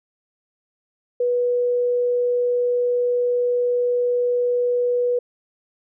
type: tone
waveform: sine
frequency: 488.7 Hz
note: B4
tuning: 18 cents flat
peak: -17 dBFS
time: 1.2-5.19 s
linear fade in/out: 5 ms
effects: none